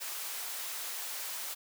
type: high-pass noise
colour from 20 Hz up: white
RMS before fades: -39 dBFS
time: 0-1.55 s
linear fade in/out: 20 ms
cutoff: 600 Hz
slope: 12 dB/octave
effects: none